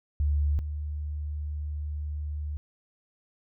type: tone pair in turn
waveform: sine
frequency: 73.2 / 74.52 Hz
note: D2 / D2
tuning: -5 / +26 cents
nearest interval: unison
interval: 31 cents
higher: second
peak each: -22 / -30 dBFS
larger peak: first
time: 0.2-0.59 / 0.59-2.57 s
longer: second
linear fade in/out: 0 ms
effects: none